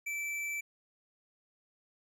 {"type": "tone with tanh clipping", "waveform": "triangle", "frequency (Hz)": 2324, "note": "D7", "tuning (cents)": -19, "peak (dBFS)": -36, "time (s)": [0.06, 0.61], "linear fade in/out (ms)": 10, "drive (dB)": 17, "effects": []}